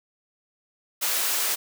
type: high-pass noise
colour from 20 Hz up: white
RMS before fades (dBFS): -25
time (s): 1.01-1.56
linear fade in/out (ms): 20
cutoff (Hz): 470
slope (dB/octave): 12
effects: none